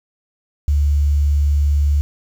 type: tone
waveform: sine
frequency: 72.5 Hz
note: D2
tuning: 22 cents flat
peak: -12 dBFS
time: 0.68-2.01 s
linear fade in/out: 0 ms
effects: 7-bit